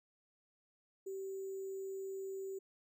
sine tone with sample-and-hold, 385.6 Hz, G4, 28 cents flat, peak -40 dBFS, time 1.06-2.59 s, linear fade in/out 10 ms, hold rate 7350 Hz, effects none

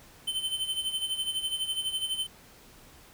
square tone with tremolo, 3073 Hz, G7, 35 cents flat, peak -27 dBFS, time 0.27-2.27 s, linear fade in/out 10 ms, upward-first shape sine, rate 12 Hz, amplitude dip 70%, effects pink hiss -54 dBFS RMS until 3.13 s

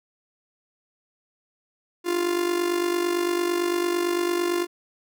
45% pulse tone with amplitude modulation, 349.2 Hz, F4, in tune, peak -19 dBFS, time 2.04-4.67 s, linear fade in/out 50 ms, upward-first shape sine, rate 48.9 Hz, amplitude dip 65%, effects none

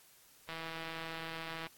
click train, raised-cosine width 0.3 ms, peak -26 dBFS, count 193, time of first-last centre 0.49-1.668 s, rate 163 Hz, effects white hiss -62 dBFS RMS until 1.77 s + AAC 64 kbps

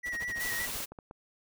triangle tone with vibrato, 1916 Hz, A#6, 47 cents sharp, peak -31 dBFS, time 0.03-0.67 s, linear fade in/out 20 ms, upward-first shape square, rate 5.3 Hz, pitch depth 33 cents each way
pink noise with tremolo, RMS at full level -43 dBFS, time 0.05-0.79 s, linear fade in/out 20 ms, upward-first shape sine, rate 13 Hz, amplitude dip 100%
white noise, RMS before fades -37 dBFS, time 0.39-0.86 s, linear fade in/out 20 ms
clicks, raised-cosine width 1 ms, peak -31 dBFS, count 4, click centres 0.803 / 0.92 / 0.988 / 1.111 s
effects none

